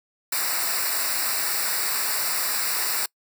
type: noise with comb filter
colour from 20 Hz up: white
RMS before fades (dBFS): -25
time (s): 0.32-3.06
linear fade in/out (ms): 5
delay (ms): 0.31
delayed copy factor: -0.9
effects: noise-tail reverb RT60 0.1 s tail -25 dB re dry